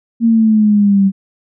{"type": "exponential sweep", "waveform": "sine", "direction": "down", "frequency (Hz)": [232.4, 192.2], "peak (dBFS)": -7, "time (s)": [0.2, 1.12], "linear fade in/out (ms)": 50, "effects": []}